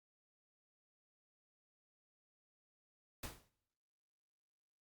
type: noise with exponential decay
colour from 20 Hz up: pink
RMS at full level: -41 dBFS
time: 3.23-3.49 s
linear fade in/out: 5 ms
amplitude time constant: 55 ms
effects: noise-tail reverb RT60 0.9 s tail -24 dB re dry + Opus 48 kbps